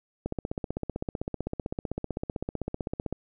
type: click train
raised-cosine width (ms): 2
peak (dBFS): -17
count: 46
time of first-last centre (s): 0.26-3.126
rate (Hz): 15.7
effects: none